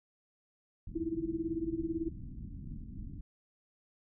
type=low-pass noise; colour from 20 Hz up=pink; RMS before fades=-44 dBFS; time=0.87-3.21 s; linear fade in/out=5 ms; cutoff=280 Hz; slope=48 dB/octave
type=tone with tremolo; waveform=sine; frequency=327.9 Hz; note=E4; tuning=9 cents flat; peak=-29 dBFS; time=0.95-2.09 s; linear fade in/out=10 ms; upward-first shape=sine; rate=18 Hz; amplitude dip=85%
effects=none